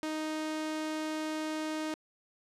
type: tone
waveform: sawtooth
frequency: 311.1 Hz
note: D#4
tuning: in tune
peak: -29 dBFS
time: 0.03-1.94 s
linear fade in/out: 0 ms
effects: low-pass 9000 Hz 12 dB/octave